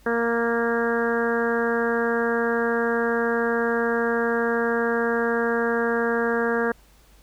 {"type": "harmonic tone", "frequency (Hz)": 233.1, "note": "A#3", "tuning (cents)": 0, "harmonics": [1, 2, 3, 4, 5, 6, 7, 8], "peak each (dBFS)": [-27, -23, -32, -33, -33, -32, -28, -38], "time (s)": [0.06, 6.72], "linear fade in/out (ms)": 5, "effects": ["added 50 Hz sine -53 dBFS peak until 7.22 s", "pink hiss -57 dBFS RMS until 7.22 s"]}